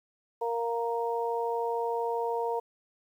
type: harmonic tone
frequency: 233.1 Hz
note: A#3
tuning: in tune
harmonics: 2 / 3 / 4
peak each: -30 / -36 / -32 dBFS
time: 0.41-2.6 s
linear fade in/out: 10 ms
effects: 10-bit